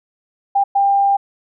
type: tone bursts at uneven times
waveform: sine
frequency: 796 Hz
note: G5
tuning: 26 cents sharp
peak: -11 dBFS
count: 2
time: 0.55-0.64 / 0.75-1.17 s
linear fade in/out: 10 ms
effects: none